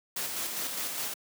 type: noise with tremolo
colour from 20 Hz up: white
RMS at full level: -33 dBFS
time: 0.16-1.14 s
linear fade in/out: 5 ms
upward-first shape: square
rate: 4.9 Hz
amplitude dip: 30%
effects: high-pass 150 Hz 12 dB/octave